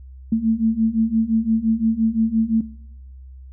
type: beating tone pair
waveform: sine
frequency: 220.3 / 226.1 Hz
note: A3 / A3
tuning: +2 / +47 cents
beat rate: 5.8 Hz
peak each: -22 / -17 dBFS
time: 0.32-2.61 s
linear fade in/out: 5 ms
effects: noise-tail reverb RT60 0.8 s tail -19 dB re dry + added 65 Hz sine -37 dBFS peak until 3.52 s